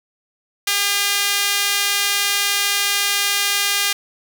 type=tone with high-pass filter; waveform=sawtooth; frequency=403.3 Hz; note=G4; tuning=49 cents sharp; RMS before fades=-19 dBFS; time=0.67-3.93 s; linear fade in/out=5 ms; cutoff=2400 Hz; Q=0.84; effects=none